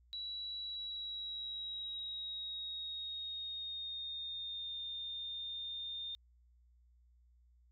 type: tone with pitch glide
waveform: sine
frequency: 3916 to 3633 Hz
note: B7 to A#7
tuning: -15 to -45 cents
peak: -40 dBFS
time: 0.13-6.15 s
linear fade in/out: 0 ms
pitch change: -130 cents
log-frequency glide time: 0.6-4.79 s
effects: added 60 Hz sine -64 dBFS peak until 7.71 s